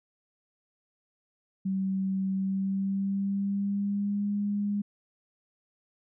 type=tone with pitch glide; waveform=sine; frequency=191.6 to 204.2 Hz; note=G3 to G#3; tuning=-39 to -29 cents; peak=-26 dBFS; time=1.65-4.82 s; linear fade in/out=10 ms; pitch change=+110 cents; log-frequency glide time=2.33-4.31 s; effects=none